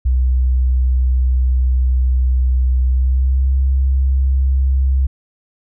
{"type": "tone with pitch glide", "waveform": "sine", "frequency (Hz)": [63.4, 66.28], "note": ["B1", "C2"], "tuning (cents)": [46, 23], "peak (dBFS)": -11, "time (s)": [0.05, 5.07], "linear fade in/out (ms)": 10, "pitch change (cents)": 77, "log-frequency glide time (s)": [2.86, 3.53], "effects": []}